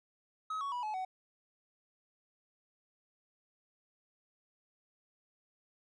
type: tone with pitch steps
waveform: triangle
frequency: 1275 / 1116.4 / 977.5 / 855.9 / 749.4 Hz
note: D#6 / C#6 / B5 / A5 / F#5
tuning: +42 / +12 / -18 / -48 / +22 cents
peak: -33 dBFS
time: 0.5-1.05 s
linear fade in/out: 5 ms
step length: 110 ms
effects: resampled to 22050 Hz